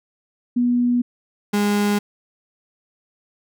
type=tone pair in turn; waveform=sine / 35% pulse; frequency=243.5 / 205.5 Hz; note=B3 / G#3; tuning=-24 / -18 cents; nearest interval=minor third; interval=294 cents; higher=first; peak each=-15 dBFS; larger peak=neither; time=0.56-1.02 / 1.53-1.99 s; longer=neither; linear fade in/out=10 ms; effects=none